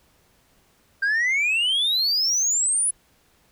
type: exponential sweep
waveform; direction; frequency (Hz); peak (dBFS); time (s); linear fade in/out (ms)
sine; up; 1568 to 10220; -16; 1.02-2.91; 10
effects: tanh soft clip ceiling -18 dBFS + pink hiss -61 dBFS RMS until 3.51 s